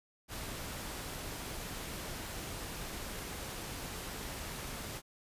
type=noise; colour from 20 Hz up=pink; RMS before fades=-42 dBFS; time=0.28-5.02 s; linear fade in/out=50 ms; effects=resampled to 32000 Hz